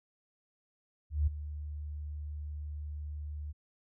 sine tone with ADSR envelope, 74.5 Hz, D2, 25 cents sharp, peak -23 dBFS, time 1.1-3.53 s, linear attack 170 ms, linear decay 13 ms, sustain -14 dB, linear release 24 ms, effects none

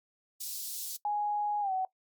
white high-pass noise, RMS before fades -38 dBFS, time 0.4-0.97 s, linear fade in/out 10 ms, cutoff 4100 Hz, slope 24 dB/octave
sine tone with pitch glide, 830.6 to 752.9 Hz, G#5 to F#5, 0 to +30 cents, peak -28 dBFS, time 1.05-1.85 s, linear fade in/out 2 ms, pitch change -170 cents, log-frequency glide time 1.61-1.72 s
effects noise-tail reverb RT60 0.1 s tail -19 dB re dry + MP3 96 kbps

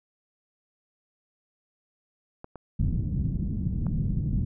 clicks, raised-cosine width 1 ms, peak -26 dBFS, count 3, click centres 2.444 / 2.557 / 3.867 s
white low-pass noise, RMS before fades -27 dBFS, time 2.79-4.45 s, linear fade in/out 10 ms, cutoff 180 Hz, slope 24 dB/octave
effects none

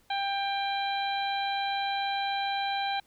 harmonic tone, 793 Hz, G5, 20 cents sharp, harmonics 1 / 2 / 3 / 4 / 5, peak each -29 / -37 / -38 / -39 / -37 dBFS, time 0.1-3 s, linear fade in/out 5 ms, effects pink hiss -65 dBFS RMS until 3.06 s

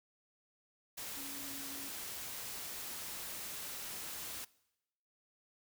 sine tone in noise, 277.2 Hz, C#4, in tune, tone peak -51 dBFS, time 1.16-1.89 s, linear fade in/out 10 ms, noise white, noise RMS -44 dBFS, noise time 0.97-4.45 s, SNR -10 dB, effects noise-tail reverb RT60 0.9 s tail -22 dB re dry

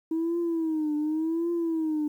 sine tone with vibrato, 320 Hz, D#4, 49 cents sharp, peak -23 dBFS, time 0.11-2.08 s, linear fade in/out 5 ms, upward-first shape triangle, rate 0.89 Hz, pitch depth 130 cents each way, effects tanh soft clip ceiling -22 dBFS + 10-bit

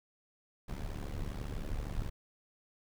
brown noise with amplitude modulation, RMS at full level -34 dBFS, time 0.68-2.1 s, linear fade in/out 10 ms, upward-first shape sine, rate 72.5 Hz, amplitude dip 85%, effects none

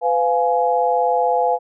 sine chord, F diminished, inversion second, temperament just, 502.9 / 698.5 / 838.1 Hz, Cb5 / F5 / Ab5, +31 / 0 / +16 cents, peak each -19 dBFS, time 0.01-1.59 s, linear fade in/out 50 ms, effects none

